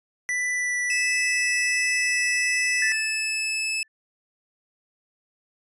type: tone with vibrato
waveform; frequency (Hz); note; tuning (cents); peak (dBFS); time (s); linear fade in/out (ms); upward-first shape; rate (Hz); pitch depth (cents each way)
square; 1975.5; B6; 0; -24; 0.29-2.92; 0; sine; 1.4; 8
type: tone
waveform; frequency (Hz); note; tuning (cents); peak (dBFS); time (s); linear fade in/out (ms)
sawtooth; 2610; E7; -18; -21; 0.9-3.83; 2
type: tone with exponential decay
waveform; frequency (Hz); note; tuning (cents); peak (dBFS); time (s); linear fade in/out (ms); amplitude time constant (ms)
sine; 1760; A6; 0; -22; 2.82-3.88; 2; 230
effects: resampled to 24000 Hz